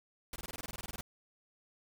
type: noise bursts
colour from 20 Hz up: pink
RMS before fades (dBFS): -43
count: 14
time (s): 0.33-1.01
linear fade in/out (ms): 2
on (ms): 30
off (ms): 20
effects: none